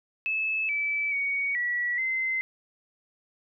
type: tone with pitch steps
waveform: sine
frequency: 2606 / 2308 / 2241 / 1939 / 2065 Hz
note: E7 / D7 / C#7 / B6 / C7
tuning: -20 / -31 / +18 / -32 / -23 cents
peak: -25 dBFS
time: 0.26-2.41 s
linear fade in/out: 0 ms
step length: 430 ms
effects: none